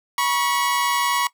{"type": "tone pair together", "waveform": "sawtooth", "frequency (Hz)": [968.9, 1108.7], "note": ["B5", "C#6"], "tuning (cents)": [-33, 0], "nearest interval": "major second", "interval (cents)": 233, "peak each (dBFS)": -18, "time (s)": [0.18, 1.27], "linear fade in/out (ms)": 2, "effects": ["noise-tail reverb RT60 0.1 s tail -19 dB re dry"]}